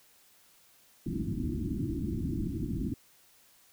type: low-pass noise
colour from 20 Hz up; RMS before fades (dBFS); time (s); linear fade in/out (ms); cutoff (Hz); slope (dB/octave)
white; -33; 1.06-2.94; 5; 340; 96
effects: white hiss -62 dBFS RMS until 3.72 s